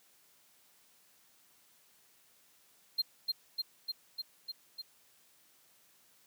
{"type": "tone with echo", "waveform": "triangle", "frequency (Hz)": 4186, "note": "C8", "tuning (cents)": 0, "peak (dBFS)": -26, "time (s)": [2.98, 3.02], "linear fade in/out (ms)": 10, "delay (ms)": 300, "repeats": 6, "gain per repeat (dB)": -2, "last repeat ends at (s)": 4.82, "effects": ["white hiss -66 dBFS RMS until 6.26 s", "high-pass 100 Hz 12 dB/octave"]}